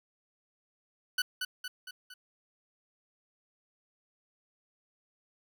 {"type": "tone with echo", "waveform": "20% pulse", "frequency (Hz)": 1490, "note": "F#6", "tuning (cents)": 12, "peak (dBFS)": -22, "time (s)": [1.18, 1.22], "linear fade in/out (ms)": 5, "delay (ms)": 230, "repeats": 4, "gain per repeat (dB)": -5, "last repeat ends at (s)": 2.14, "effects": []}